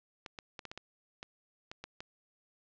clicks, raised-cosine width 0.2 ms, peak -25 dBFS, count 10, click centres 0.262 / 0.388 / 0.592 / 0.653 / 0.715 / 0.776 / 1.229 / 1.715 / 1.84 / 2.005 s, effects low-pass 5000 Hz 12 dB/octave

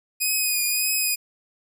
5% pulse tone with vibrato, 2489 Hz, D#7, in tune, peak -12 dBFS, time 0.2-1.16 s, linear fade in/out 20 ms, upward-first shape triangle, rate 1.7 Hz, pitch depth 40 cents each way, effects none

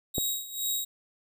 10% pulse tone with tremolo, 3806 Hz, A#7, 35 cents sharp, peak -19 dBFS, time 0.14-0.85 s, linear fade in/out 10 ms, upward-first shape sine, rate 2.2 Hz, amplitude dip 80%
click, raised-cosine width 2 ms, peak -16 dBFS, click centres 0.182 s
effects none

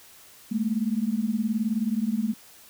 sine beating tone pair, 209.8 / 228.8 Hz, G#3 / A#3, +18 / -32 cents, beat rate 19 Hz, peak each -26 dBFS, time 0.51-2.34 s, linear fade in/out 10 ms, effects white hiss -51 dBFS RMS until 2.69 s

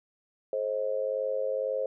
sine tone with amplitude modulation, 532 Hz, C5, 29 cents sharp, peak -23 dBFS, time 0.53-1.86 s, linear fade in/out 2 ms, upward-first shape sine, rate 102 Hz, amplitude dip 90%, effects none

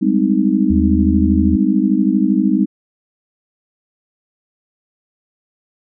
sine chord, Ab major seventh, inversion third, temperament just, 194.67 / 207.7 / 259.6 / 311.5 Hz, G3 / Ab3 / C4 / Eb4, -12 / 0 / -13 / +2 cents, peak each -17 dBFS, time 0.01-2.66 s, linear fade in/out 20 ms
sine tone with pitch glide, 77.78 to 79.05 Hz, D#2 to D#2, 0 to +28 cents, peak -16 dBFS, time 0.7-1.56 s, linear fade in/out 5 ms, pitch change +28 cents, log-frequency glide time 0.9-1.26 s
effects none

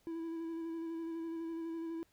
triangle tone with vibrato, 329.6 Hz, E4, in tune, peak -36 dBFS, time 0.07-2.03 s, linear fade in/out 0 ms, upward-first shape square, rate 12 Hz, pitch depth 17 cents each way, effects pink hiss -72 dBFS RMS until 2.12 s

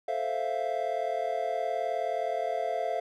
triangle chord, F major seventh, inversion first, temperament equal, 440 / 523.3 / 659.3 / 698.5 Hz, A4 / C5 / E5 / F5, 0 / 0 / 0 / 0 cents, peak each -35 / -34 / -30 / -30 dBFS, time 0.08-3 s, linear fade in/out 5 ms, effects none

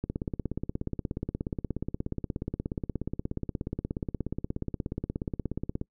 click train, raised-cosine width 3 ms, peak -18 dBFS, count 98, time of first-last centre 0.04-5.814 s, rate 16.8 Hz, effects noise-tail reverb RT60 0.1 s tail -26 dB re dry

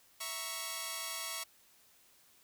5% pulse chord, A# diminished, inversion second, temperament equal with one note detuned, 659.3 / 943.2 / 1108.7 Hz, E5 / A#5 / C#6, 0 / +20 / 0 cents, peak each -33 / -34 / -28 dBFS, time 0.2-1.44 s, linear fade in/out 10 ms, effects white hiss -65 dBFS RMS until 2.43 s

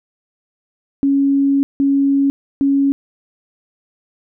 sine tone bursts at uneven times, 277.2 Hz, C#4, in tune, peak -11 dBFS, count 3, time 1.03-1.63 / 1.8-2.3 / 2.61-2.92 s, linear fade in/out 0 ms, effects none

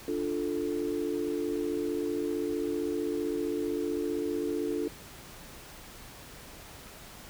sine chord, D minor, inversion none, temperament equal, 293.7 / 349.2 / 440 Hz, D4 / F4 / A4, 0 / 0 / 0 cents, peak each -33 dBFS, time 0.08-4.88 s, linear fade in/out 2 ms, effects pink hiss -48 dBFS RMS until 7.29 s

